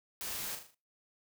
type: noise with echo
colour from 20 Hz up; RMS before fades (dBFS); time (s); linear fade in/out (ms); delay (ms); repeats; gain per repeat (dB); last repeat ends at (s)
white; -40; 0.21-0.55; 0; 39; 5; -6; 0.745
effects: noise-tail reverb RT60 0.3 s tail -22 dB re dry